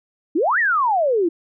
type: exponential two-way sweep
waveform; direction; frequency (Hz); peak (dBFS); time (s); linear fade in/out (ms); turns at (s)
sine; up then down; 280.5 to 1964 to 319.3; -15; 0.35-1.29; 10; 0.59
effects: none